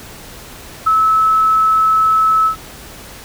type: tone with ADSR envelope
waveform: sine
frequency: 1300 Hz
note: E6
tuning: 24 cents flat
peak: -7 dBFS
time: 0.86-2.56 s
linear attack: 14 ms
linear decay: 4 ms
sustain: -2 dB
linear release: 100 ms
effects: pink hiss -35 dBFS RMS until 3.24 s